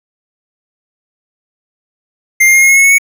square tone with pitch steps, 2100 / 2117 / 2134 / 2152 / 2169 / 2187 / 2204 / 2222 Hz, C7 / C7 / C7 / C7 / C#7 / C#7 / C#7 / C#7, +6 / +20 / +34 / +48 / -38 / -24 / -11 / +4 cents, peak -5 dBFS, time 2.4-2.984 s, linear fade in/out 10 ms, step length 73 ms, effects none

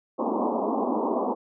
pink band-pass noise, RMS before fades -26 dBFS, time 0.18-1.35 s, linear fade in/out 20 ms, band 210 to 1100 Hz, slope 96 dB/octave, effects none

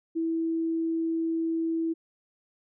sine tone, 327.6 Hz, E4, 11 cents flat, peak -25 dBFS, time 0.15-1.94 s, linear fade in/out 20 ms, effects none

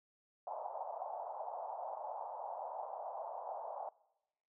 pink band-pass noise, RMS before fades -44 dBFS, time 0.47-3.89 s, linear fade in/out 2 ms, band 620 to 920 Hz, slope 48 dB/octave, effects noise-tail reverb RT60 0.9 s tail -22 dB re dry

